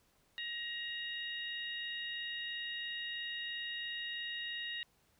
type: harmonic tone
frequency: 943 Hz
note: A#5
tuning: 20 cents sharp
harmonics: 2 / 3 / 4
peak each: -42 / -43 / -44 dBFS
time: 0.38-4.83 s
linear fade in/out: 0 ms
effects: pink hiss -72 dBFS RMS until 5.19 s